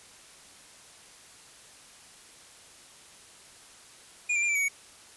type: tone with pitch steps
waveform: square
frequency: 2436 / 2355 / 2397 / 2334 / 2256 / 2235 Hz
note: D#7 / D7 / D7 / D7 / C#7 / C#7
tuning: -37 / +4 / +35 / -11 / +30 / +14 cents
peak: -25 dBFS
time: 4.29-4.686 s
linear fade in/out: 10 ms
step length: 66 ms
effects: white hiss -52 dBFS RMS until 5.16 s + resampled to 24000 Hz